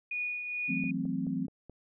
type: tone with tremolo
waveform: sine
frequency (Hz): 2459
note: D#7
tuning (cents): -21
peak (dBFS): -30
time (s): 0.11-0.91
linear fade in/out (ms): 5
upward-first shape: triangle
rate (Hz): 2.3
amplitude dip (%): 50
type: chord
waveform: sine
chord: F# half-diminished seventh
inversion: third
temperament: equal with one note detuned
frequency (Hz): 164.81 / 186.39 / 220 / 261.6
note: E3 / F#3 / A3 / C4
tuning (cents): 0 / +13 / 0 / 0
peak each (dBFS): -37 / -35 / -38 / -33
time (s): 0.68-1.47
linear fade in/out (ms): 20
type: click train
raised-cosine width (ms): 2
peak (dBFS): -34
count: 5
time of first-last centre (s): 0.84-1.697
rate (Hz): 4.67
effects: none